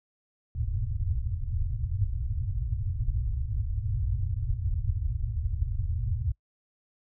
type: low-pass noise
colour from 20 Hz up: white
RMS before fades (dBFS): -29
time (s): 0.55-6.32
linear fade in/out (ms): 2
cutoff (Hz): 120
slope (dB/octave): 96
effects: noise-tail reverb RT60 0.1 s tail -24 dB re dry